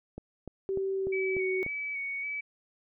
click train, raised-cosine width 2 ms, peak -26 dBFS, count 6, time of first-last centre 0.18-1.664 s, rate 3.37 Hz
sine tone with pitch glide, 386.6 to 375.4 Hz, G4 to F#4, -24 to +25 cents, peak -28 dBFS, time 0.69-1.63 s, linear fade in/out 0 ms, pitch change -51 cents, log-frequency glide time 0.93-1.49 s
sine tone with vibrato, 2261 Hz, C#7, 34 cents sharp, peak -32 dBFS, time 1.12-2.41 s, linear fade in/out 10 ms, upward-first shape square, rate 1.8 Hz, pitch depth 24 cents each way
effects none

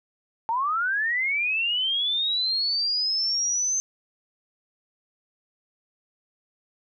sine linear sweep, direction up, 880 to 6270 Hz, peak -22 dBFS, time 0.49-3.8 s, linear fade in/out 0 ms, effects none

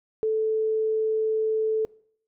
sine tone, 438 Hz, A4, 8 cents flat, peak -21 dBFS, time 0.23-1.85 s, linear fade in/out 0 ms, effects noise-tail reverb RT60 0.6 s tail -23 dB re dry

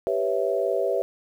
sine chord, C# half-diminished seventh, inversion second, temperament equal, 392 / 493.9 / 554.4 / 659.3 Hz, G4 / B4 / C#5 / E5, 0 / 0 / 0 / 0 cents, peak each -27 dBFS, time 0.07-1.02 s, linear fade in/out 0 ms, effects 9-bit

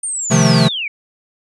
sine linear sweep, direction down, 8990 to 2201 Hz, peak -19 dBFS, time 0.03-0.88 s, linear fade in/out 5 ms
square chord, F dominant seventh, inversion second, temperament equal, 130.81 / 155.56 / 174.61 / 220 Hz, C3 / Eb3 / F3 / A3, 0 / 0 / 0 / 0 cents, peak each -16 dBFS, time 0.3-0.69 s, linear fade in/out 20 ms
effects resampled to 24000 Hz

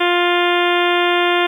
harmonic tone, 351.2 Hz, F4, 10 cents sharp, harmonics 1 / 2 / 3 / 4 / 5 / 6 / 7 / 8 / 9 / 10, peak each -17 / -20 / -22 / -23 / -24 / -25 / -25 / -26 / -27 / -27 dBFS, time 0-1.47 s, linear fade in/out 10 ms, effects 8-bit

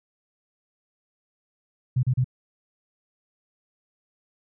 sine tone bursts, 127 Hz, B2, 49 cents sharp, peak -18 dBFS, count 3, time 1.96-2.244 s, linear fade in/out 10 ms, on 72 ms, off 34 ms, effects none

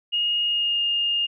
sine tone with pitch glide, 2860 to 2830 Hz, F7 to F7, +41 to +22 cents, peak -20 dBFS, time 0.12-1.27 s, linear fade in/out 20 ms, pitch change -19 cents, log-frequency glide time 0.45-0.81 s, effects none

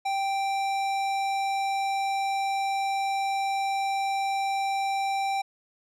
sine tone with tanh clipping, 784 Hz, G5, in tune, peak -27 dBFS, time 0.05-5.42 s, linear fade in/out 10 ms, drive 17 dB, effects none

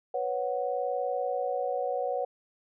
sine chord, B suspended second, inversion none, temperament equal, 493.9 / 554.4 / 740 Hz, B4 / C#5 / F#5, 0 / 0 / 0 cents, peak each -32 dBFS, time 0.14-2.25 s, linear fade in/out 5 ms, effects none

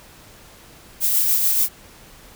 violet noise with tremolo, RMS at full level -17 dBFS, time 1-1.69 s, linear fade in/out 50 ms, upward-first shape sine, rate 6.9 Hz, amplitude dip 30%, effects pink hiss -46 dBFS RMS until 2.35 s

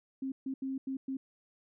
sine tone bursts at uneven times, 266.9 Hz, C4, 35 cents sharp, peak -33 dBFS, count 5, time 0.22-0.32 / 0.46-0.54 / 0.62-0.78 / 0.87-0.97 / 1.08-1.17 s, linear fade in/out 5 ms, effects none

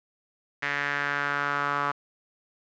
sawtooth tone with band-pass filter sweep, 143.4 Hz, D3, 41 cents flat, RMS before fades -28 dBFS, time 0.62-1.92 s, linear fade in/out 10 ms, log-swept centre 1900 to 1200 Hz, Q 3.7, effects resampled to 16000 Hz + 9-bit

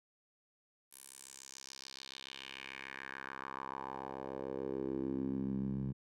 10% pulse tone with band-pass filter sweep, 66.9 Hz, C2, 39 cents sharp, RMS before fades -42 dBFS, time 0.91-5.93 s, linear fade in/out 20 ms, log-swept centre 11000 to 150 Hz, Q 2.8, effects none

